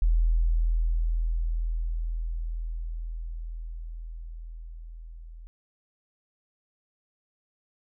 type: tone with level ramp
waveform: sine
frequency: 41.06 Hz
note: E1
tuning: 6 cents flat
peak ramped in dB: -18 to -41 dBFS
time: 0.02-5.47 s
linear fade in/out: 0 ms
effects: none